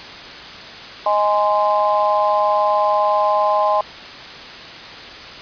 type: chord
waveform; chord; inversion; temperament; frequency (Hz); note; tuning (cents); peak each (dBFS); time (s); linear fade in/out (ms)
sine; Ab major; second; just; 623 / 830.6 / 1038.3; Eb5 / Ab5 / C6; +2 / 0 / -14; -18; 1.06-3.81; 2
effects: white hiss -34 dBFS RMS until 5.41 s + resampled to 11025 Hz